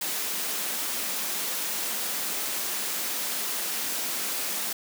white high-pass noise, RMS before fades -30 dBFS, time 0.01-4.73 s, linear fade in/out 5 ms, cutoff 170 Hz, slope 48 dB/octave, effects none

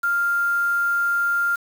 sine tone with quantisation, 1396.9 Hz, F6, in tune, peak -18 dBFS, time 0.03-1.56 s, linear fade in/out 10 ms, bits 6, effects none

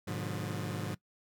sawtooth chord, G# diminished seventh, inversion none, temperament just, 103.83 / 124.59 / 149.51 / 179.41 Hz, G#2 / B2 / D3 / F3, 0 / +16 / +31 / +47 cents, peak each -35 / -39 / -36 / -36 dBFS, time 0.07-0.95 s, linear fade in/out 10 ms, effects noise-tail reverb RT60 0.1 s tail -20 dB re dry

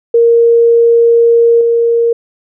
sine tone with level steps, 466.2 Hz, A#4, in tune, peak -4 / -7 dBFS, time 0.14-2.13 s, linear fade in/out 5 ms, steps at 1.61 s, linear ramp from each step 2 ms, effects none

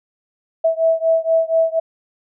sine beating tone pair, 651 / 655.2 Hz, E5 / E5, -22 / -11 cents, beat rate 4.2 Hz, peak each -16 / -17 dBFS, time 0.64-1.8 s, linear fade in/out 10 ms, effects none

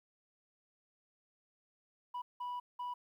sine tone bursts at uneven times, 982 Hz, B5, 10 cents flat, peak -35 dBFS, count 3, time 2.14-2.22 / 2.4-2.6 / 2.79-2.94 s, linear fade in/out 10 ms, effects tanh soft clip ceiling -37 dBFS + 12-bit

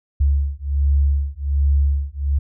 sine beating tone pair, 69.8 / 71.1 Hz, C#2 / C#2, +13 / +45 cents, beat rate 1.3 Hz, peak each -18 / -18 dBFS, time 0.2-2.39 s, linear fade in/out 10 ms, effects none

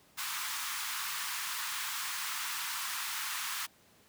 pink high-pass noise, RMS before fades -37 dBFS, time 0.17-3.67 s, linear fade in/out 20 ms, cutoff 960 Hz, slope 48 dB/octave, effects pink hiss -63 dBFS RMS until 4.08 s + high-pass 100 Hz 12 dB/octave

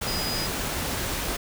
sine tone in noise, 4952 Hz, D#8, 9 cents flat, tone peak -30 dBFS, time 0.07-0.47 s, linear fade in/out 10 ms, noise pink, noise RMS -29 dBFS, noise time 0.01-1.37 s, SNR -4 dB, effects none

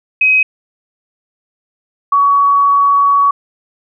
sine tone pair in turn, 2530 / 1127 Hz, D#7 / C#6, +28 / +28 cents, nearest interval octave + major second, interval 1400 cents, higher first, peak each -7 dBFS, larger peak neither, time 0.21-0.43 / 2.12-3.31 s, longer second, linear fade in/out 5 ms, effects none

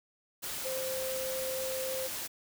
sine tone in noise, 523 Hz, C5, 1 cent flat, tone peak -34 dBFS, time 0.64-2.08 s, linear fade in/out 20 ms, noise white, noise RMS -38 dBFS, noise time 0.42-2.28 s, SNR +1 dB, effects none

